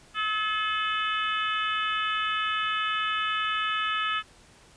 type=harmonic tone with a mistuned harmonic; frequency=429.6 Hz; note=A4; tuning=41 cents flat; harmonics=3 / 4 / 5 / 6 / 7 / 8; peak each=-28 / -32 / -40 / -34 / -33 / -38 dBFS; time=0.14-4.23 s; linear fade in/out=50 ms; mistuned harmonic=8; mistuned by=+41 cents; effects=pink hiss -55 dBFS RMS until 4.76 s + resampled to 22050 Hz